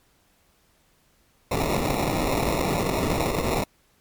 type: noise with sample-and-hold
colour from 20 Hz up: white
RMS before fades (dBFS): -24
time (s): 1.51-3.64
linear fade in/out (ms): 5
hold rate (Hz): 1575
effects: pink hiss -63 dBFS RMS until 4 s + MP3 96 kbps